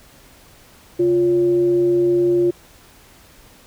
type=tone with frequency modulation; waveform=sine; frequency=350.8 Hz; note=F4; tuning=8 cents sharp; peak=-13 dBFS; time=0.99-2.51 s; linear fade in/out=10 ms; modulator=214 Hz; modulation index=0.28; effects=pink hiss -48 dBFS RMS until 3.66 s